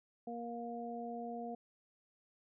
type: harmonic tone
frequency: 235.5 Hz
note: A#3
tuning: 18 cents sharp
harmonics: 1 / 2 / 3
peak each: -44 / -46 / -44 dBFS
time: 0.27-1.55 s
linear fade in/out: 5 ms
effects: none